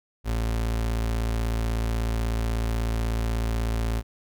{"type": "tone", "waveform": "35% pulse", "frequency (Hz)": 56.3, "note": "A1", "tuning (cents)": 40, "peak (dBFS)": -22, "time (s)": [0.24, 4.03], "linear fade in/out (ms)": 50, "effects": []}